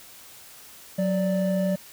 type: tone pair together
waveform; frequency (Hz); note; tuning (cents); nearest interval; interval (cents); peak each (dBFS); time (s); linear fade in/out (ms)
triangle; 184.8 / 587.3; F#3 / D5; -2 / 0; octave + minor sixth; 2002; -21 / -24; 0.98-1.76; 10
effects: white hiss -47 dBFS RMS until 1.92 s